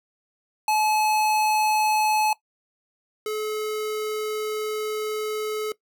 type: tone pair in turn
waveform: square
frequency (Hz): 858 / 429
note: A5 / A4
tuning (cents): -44 / -44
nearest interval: octave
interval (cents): 1200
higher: first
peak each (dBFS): -20 / -26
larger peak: first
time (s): 0.68-2.33 / 3.26-5.72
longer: second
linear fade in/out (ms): 2
effects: noise-tail reverb RT60 0.1 s tail -19 dB re dry